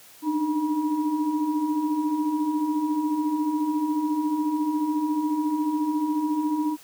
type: tone cluster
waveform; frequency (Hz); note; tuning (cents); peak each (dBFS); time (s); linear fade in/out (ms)
sine; 291.5 / 305.6 / 964; D4 / D#4 / B5; -13 / -31 / -42; -31 / -23 / -31; 0.22-6.77; 50
effects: white hiss -50 dBFS RMS until 6.83 s + high-pass 100 Hz 12 dB/octave